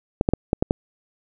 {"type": "clicks", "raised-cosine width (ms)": 2, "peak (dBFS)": -4, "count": 6, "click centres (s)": [0.211, 0.289, 0.336, 0.531, 0.625, 0.709], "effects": []}